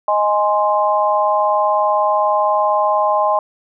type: chord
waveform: sine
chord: Ab major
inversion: second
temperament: equal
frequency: 622.3 / 830.6 / 1046.5 Hz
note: Eb5 / Ab5 / C6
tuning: 0 / 0 / 0 cents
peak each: -17 dBFS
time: 0.08-3.39 s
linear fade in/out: 2 ms
effects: none